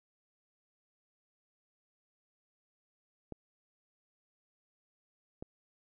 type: clicks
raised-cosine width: 2 ms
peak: -28 dBFS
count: 2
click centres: 3.323 / 5.425 s
effects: none